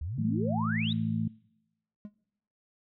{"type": "exponential sweep", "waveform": "sine", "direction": "up", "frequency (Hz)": [69.2, 3951], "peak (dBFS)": -32, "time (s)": [0.01, 0.93], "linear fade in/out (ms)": 5}
{"type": "harmonic tone", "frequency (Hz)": 55, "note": "A1", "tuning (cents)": 0, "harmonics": [2, 3, 4], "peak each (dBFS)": [-32, -33, -31], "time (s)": [0.18, 1.28], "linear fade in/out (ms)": 5}
{"type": "tone with exponential decay", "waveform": "triangle", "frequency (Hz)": 207.7, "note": "G#3", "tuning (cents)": 0, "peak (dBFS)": -33, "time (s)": [2.05, 2.14], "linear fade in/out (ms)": 0, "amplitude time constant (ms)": 18}
{"effects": ["noise-tail reverb RT60 0.9 s tail -24 dB re dry"]}